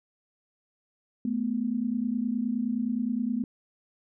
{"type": "tone pair together", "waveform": "sine", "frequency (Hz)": [217.3, 246.9], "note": ["A3", "B3"], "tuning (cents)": [-21, 0], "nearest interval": "major second", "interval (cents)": 221, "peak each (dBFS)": [-29, -28], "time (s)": [1.25, 3.44], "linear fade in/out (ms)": 2, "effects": []}